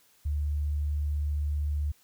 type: tone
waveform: sine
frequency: 73.7 Hz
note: D2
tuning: 7 cents sharp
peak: -26 dBFS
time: 0.25-1.92 s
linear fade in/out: 10 ms
effects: white hiss -63 dBFS RMS until 2.03 s